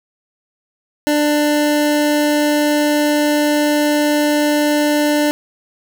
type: tone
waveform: 25% pulse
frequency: 296.5 Hz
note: D4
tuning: 17 cents sharp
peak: -9 dBFS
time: 1.07-5.31 s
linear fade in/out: 0 ms
effects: none